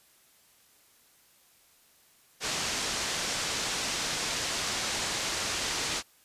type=low-pass noise; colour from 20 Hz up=white; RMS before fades=-32 dBFS; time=2.4-6.03 s; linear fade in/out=50 ms; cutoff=7200 Hz; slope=24 dB/octave; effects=white hiss -62 dBFS RMS until 6.24 s + resampled to 32000 Hz